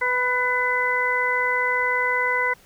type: harmonic tone with a mistuned harmonic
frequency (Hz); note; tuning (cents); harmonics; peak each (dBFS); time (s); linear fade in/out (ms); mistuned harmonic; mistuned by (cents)
496.9; B4; +11; 1 / 2 / 3 / 4; -28 / -25 / -27 / -22; 0.01-2.54; 10; 4; +23
effects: pink hiss -53 dBFS RMS until 2.65 s